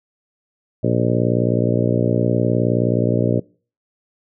harmonic tone with a mistuned harmonic, 59.3 Hz, A#1, 30 cents sharp, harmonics 2 / 3 / 4 / 5 / 6 / 7 / 8 / 9 / 10, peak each -20 / -22 / -23 / -24 / -25 / -25 / -26 / -27 / -27 dBFS, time 0.83-3.4 s, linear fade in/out 10 ms, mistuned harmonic 10, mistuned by +22 cents, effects noise-tail reverb RT60 0.4 s tail -24 dB re dry

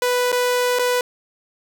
sawtooth tone with dropouts, 494.2 Hz, B4, 1 cent sharp, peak -13 dBFS, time 0.02-1.01 s, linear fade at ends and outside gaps 2 ms, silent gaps 0.319-0.326 / 0.788-0.793 s, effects none

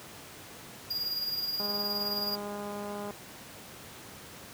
square tone with tremolo, 4837 Hz, D#8, 50 cents flat, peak -29 dBFS, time 0.9-2.36 s, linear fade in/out 10 ms, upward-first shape sine, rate 19 Hz, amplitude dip 50%
click train, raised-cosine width 1 ms, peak -26 dBFS, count 310, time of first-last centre 1.6-3.107 s, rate 205 Hz
effects pink hiss -47 dBFS RMS until 4.53 s + high-pass 100 Hz 12 dB/octave

